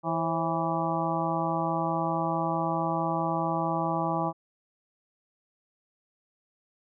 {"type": "harmonic tone with a mistuned harmonic", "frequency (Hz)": 164.6, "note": "E3", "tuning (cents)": -2, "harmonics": [1, 2, 3, 4, 5, 6, 7], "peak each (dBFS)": [-32, -33, -37, -33, -31, -34, -34], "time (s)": [0.03, 4.33], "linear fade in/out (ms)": 50, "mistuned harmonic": 3, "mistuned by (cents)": 130, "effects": []}